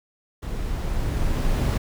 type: noise with level ramp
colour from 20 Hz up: brown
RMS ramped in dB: -29 to -19 dBFS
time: 0.42-1.78 s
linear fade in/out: 10 ms
effects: none